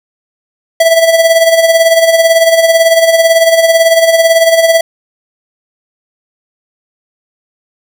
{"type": "tone with tremolo", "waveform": "square", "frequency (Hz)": 659, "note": "E5", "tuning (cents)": -1, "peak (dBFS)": -3, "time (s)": [0.8, 4.81], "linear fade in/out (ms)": 5, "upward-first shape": "sine", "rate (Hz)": 18, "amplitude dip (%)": 60, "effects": []}